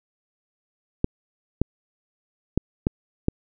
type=clicks; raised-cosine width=3 ms; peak=-6 dBFS; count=5; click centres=1.044 / 1.616 / 2.576 / 2.869 / 3.284 s; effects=none